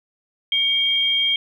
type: tone pair together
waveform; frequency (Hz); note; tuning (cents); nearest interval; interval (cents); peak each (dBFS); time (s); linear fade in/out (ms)
sine; 2253 / 3211; C#7 / G7; +28 / +41; tritone; 613; -25 / -17; 0.52-1.36; 2
effects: 9-bit